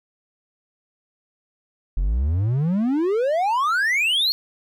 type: exponential sweep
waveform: triangle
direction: up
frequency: 41.2 to 4435 Hz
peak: -16 dBFS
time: 1.97-4.32 s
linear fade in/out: 0 ms
effects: none